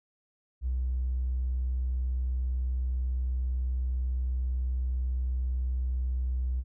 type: tone with tanh clipping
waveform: triangle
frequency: 63 Hz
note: B1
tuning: 35 cents sharp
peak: -26 dBFS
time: 0.61-6.64 s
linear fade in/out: 50 ms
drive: 2 dB
effects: none